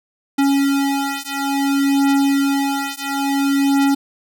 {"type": "beating tone pair", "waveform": "square", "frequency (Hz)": [277.2, 277.78], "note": ["C#4", "C#4"], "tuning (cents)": [0, 4], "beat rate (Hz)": 0.58, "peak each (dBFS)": -19, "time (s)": [0.38, 3.95], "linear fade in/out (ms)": 10, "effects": []}